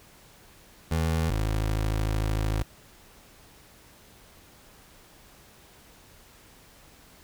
25% pulse tone pair in turn, 80.9 / 53.31 Hz, E2 / G#1, -32 / +46 cents, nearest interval perfect fifth, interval 722 cents, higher first, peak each -20 / -21 dBFS, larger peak first, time 0.91-1.3 / 1.3-2.63 s, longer second, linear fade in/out 5 ms, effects pink hiss -54 dBFS RMS until 7.23 s

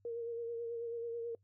sine tone with vibrato, 466.2 Hz, A#4, in tune, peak -37 dBFS, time 0.05-1.35 s, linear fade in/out 2 ms, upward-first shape sine, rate 9.2 Hz, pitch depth 28 cents each way, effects noise-tail reverb RT60 0.1 s tail -24 dB re dry + added 99 Hz sine -69 dBFS peak until 1.43 s

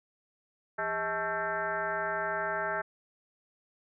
sine tone with frequency modulation, 1104 Hz, C#6, 7 cents flat, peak -29 dBFS, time 0.78-2.82 s, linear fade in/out 10 ms, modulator 233 Hz, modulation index 2.8, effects none

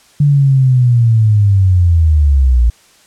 sine linear sweep, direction down, 146.83 to 56.6 Hz, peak -6 dBFS, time 0.2-2.7 s, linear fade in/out 5 ms, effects white hiss -47 dBFS RMS until 3.06 s + low-pass 9000 Hz 12 dB/octave

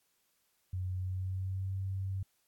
sine tone with pitch glide, 92.2 to 96 Hz, F#2 to G2, -6 to -36 cents, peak -33 dBFS, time 0.73-2.23 s, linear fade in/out 5 ms, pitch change +70 cents, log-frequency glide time 0.95-1.75 s, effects white hiss -75 dBFS RMS until 2.47 s + AAC 64 kbps

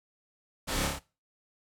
pink noise with echo, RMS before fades -33 dBFS, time 0.67-0.88 s, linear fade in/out 20 ms, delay 29 ms, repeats 4, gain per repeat -2 dB, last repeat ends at 0.996 s, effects noise-tail reverb RT60 0.3 s tail -20 dB re dry + low-pass 12000 Hz 12 dB/octave

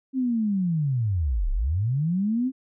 sine linear two-way sweep, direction down then up, 268.5 to 30.87 to 268.5 Hz, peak -21 dBFS, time 0.13-2.52 s, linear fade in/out 50 ms, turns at 1.51 s, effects none

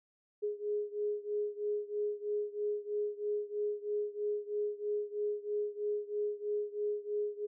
sine beating tone pair, 415.3 / 418.4 Hz, G#4 / G#4, 0 / +13 cents, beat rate 3.1 Hz, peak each -35 / -37 dBFS, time 0.42-7.47 s, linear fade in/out 20 ms, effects none

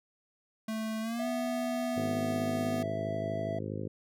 square tone with pitch glide, 220 to 245.5 Hz, A3 to B3, 0 to -10 cents, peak -33 dBFS, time 0.68-2.83 s, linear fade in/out 5 ms, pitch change +190 cents, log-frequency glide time 1.01-1.27 s
triangle tone, 660 Hz, E5, 2 cents sharp, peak -32 dBFS, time 1.19-3.59 s, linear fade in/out 5 ms
harmonic tone, 52.3 Hz, G#1, 13 cents sharp, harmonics 2 / 3 / 4 / 5 / 6 / 7 / 8 / 9 / 10, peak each -39 / -41 / -42 / -43 / -44 / -44 / -45 / -46 / -46 dBFS, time 1.96-3.88 s, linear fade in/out 10 ms
effects none

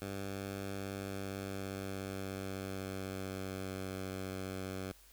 10% pulse tone with pitch glide, 98 to 94.77 Hz, G2 to F#2, 0 to +42 cents, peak -31 dBFS, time 0.02-4.92 s, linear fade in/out 0 ms, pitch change -58 cents, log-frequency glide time 0.82-3.89 s, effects added 50 Hz sine -63 dBFS peak until 5.12 s + white hiss -62 dBFS RMS until 5.12 s

